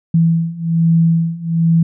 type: beating tone pair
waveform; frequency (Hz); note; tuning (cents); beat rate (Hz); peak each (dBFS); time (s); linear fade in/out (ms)
sine; 164.81 / 166.01; E3 / E3; 0 / +13; 1.2; -15 / -13; 0.14-1.83; 5
effects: none